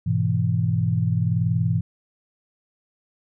sine chord, E major, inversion first, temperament just, 103.01 / 123.61 / 164.81 Hz, G#2 / B2 / E3, -14 / +2 / 0 cents, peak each -23 dBFS, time 0.06-1.81 s, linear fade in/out 10 ms, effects none

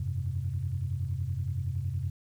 sine chord, F suspended second, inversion none, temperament equal, 87.31 / 98 / 130.81 Hz, F2 / G2 / C3, 0 / 0 / 0 cents, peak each -33 dBFS, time 0-2.1 s, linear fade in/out 5 ms, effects tanh soft clip ceiling -20 dBFS + 10-bit

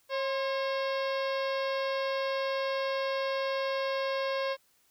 harmonic tone with a mistuned harmonic, 542 Hz, C#5, 39 cents flat, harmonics 1 / 2 / 3 / 4 / 5 / 6 / 7 / 8 / 9 / 10, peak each -30 / -36 / -40 / -42 / -44 / -46 / -47 / -48 / -49 / -50 dBFS, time 0.09-4.57 s, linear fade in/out 50 ms, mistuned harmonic 2, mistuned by -50 cents, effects white hiss -68 dBFS RMS until 4.9 s

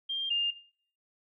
sine tone pair in turn, 3191 / 2811 Hz, G7 / F7, +30 / +11 cents, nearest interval major second, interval 219 cents, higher first, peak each -30 / -25 dBFS, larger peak second, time 0.09-0.3 / 0.3-0.51 s, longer neither, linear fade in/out 10 ms, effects noise-tail reverb RT60 0.5 s tail -19 dB re dry

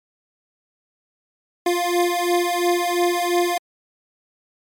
25% pulse beating tone pair, 349.2 / 352.1 Hz, F4 / F4, 0 / +14 cents, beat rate 2.9 Hz, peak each -17 dBFS, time 1.66-3.58 s, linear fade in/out 5 ms, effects MP3 64 kbps

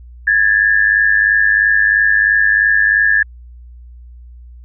sine tone pair together, 1661.2 / 1764.2 Hz, G#6 / A6, 0 / +4 cents, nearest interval minor second, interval 104 cents, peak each -12 dBFS, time 0.27-3.23 s, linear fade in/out 5 ms, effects added 60 Hz sine -34 dBFS peak until 4.64 s

